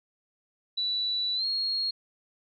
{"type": "tone with pitch glide", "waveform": "sine", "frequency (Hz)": [3951, 4284], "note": ["B7", "C8"], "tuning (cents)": [0, 40], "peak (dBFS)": -26, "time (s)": [0.77, 1.91], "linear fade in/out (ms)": 10, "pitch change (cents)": 140, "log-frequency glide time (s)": [1.35, 1.46], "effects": []}